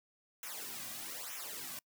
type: noise with flanger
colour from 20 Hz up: white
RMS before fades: -44 dBFS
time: 0.43-1.79 s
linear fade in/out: 2 ms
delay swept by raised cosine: 0.22 to 2.32 ms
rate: 1.1 Hz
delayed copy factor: -0.9
effects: noise-tail reverb RT60 0.1 s tail -26 dB re dry